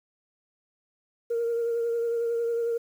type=tone with vibrato; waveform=sine; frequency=466.2 Hz; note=A#4; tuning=in tune; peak=-23 dBFS; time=1.3-2.78 s; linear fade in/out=10 ms; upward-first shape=triangle; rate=11 Hz; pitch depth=25 cents each way; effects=tanh soft clip ceiling -21 dBFS + 9-bit